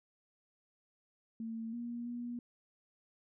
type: tone with pitch steps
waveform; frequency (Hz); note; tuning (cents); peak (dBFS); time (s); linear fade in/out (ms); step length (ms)
sine; 226 / 237.6 / 240.5; A3 / A#3 / B3; +47 / +33 / -46; -38; 1.4-2.39; 2; 330
effects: none